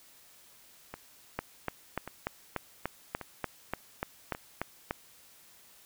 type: two click trains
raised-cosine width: 0.5 ms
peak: -16 / -24 dBFS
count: 13 / 4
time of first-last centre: 1.39-4.909 / 0.94-4.349 s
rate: 3.41 / 0.88 Hz
effects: white hiss -58 dBFS RMS until 5.85 s